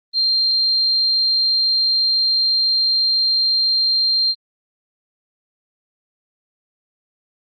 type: tone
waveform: sine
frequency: 4178 Hz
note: C8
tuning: 3 cents flat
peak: -14 dBFS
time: 0.13-4.35 s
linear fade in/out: 50 ms
effects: Opus 24 kbps